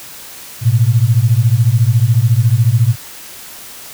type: beating tone pair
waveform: sine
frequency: 109.2 / 123.2 Hz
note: A2 / B2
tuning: -13 / -4 cents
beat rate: 14 Hz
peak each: -11 dBFS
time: 0.61-2.96 s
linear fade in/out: 50 ms
effects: white hiss -33 dBFS RMS until 3.93 s